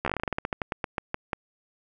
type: slowing click train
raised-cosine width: 0.5 ms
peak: -12 dBFS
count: 20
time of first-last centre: 0.05-1.332 s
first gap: 13 ms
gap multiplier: 1.16
effects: none